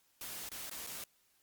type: noise with dropouts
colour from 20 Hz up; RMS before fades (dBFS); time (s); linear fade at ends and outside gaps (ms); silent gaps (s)
white; -44; 0.21-1.04; 2; 0.49-0.516 / 0.697-0.712 / 0.866-0.87
effects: white hiss -72 dBFS RMS until 1.42 s + Opus 48 kbps